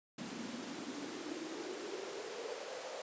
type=noise with high-pass filter sweep; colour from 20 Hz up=pink; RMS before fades=-44 dBFS; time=0.18-3.02 s; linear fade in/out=5 ms; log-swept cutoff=220 to 550 Hz; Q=5.9; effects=resampled to 16000 Hz